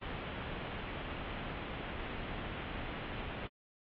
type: low-pass noise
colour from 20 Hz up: pink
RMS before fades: -42 dBFS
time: 0.01-3.48 s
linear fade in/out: 20 ms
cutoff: 3300 Hz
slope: 48 dB/octave
effects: AAC 32 kbps